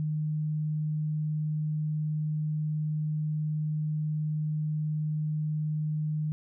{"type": "tone", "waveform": "sine", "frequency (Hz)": 153.1, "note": "D#3", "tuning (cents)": -28, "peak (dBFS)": -27, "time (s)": [0, 6.32], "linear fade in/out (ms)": 0, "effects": []}